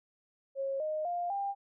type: tone with pitch steps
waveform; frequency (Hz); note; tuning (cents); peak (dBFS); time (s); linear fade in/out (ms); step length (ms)
sine; 544 / 617.7 / 701.4 / 796.5; C#5 / D#5 / F5 / G5; -33 / -13 / +7 / +27; -31; 0.55-1.55; 50; 250
effects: none